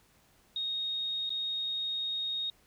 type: tone with dropouts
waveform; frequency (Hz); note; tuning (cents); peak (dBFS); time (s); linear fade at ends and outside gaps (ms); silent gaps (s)
sine; 3729; A#7; 0; -31; 0.56-2.5; 2; 1.294-1.303
effects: pink hiss -65 dBFS RMS until 2.66 s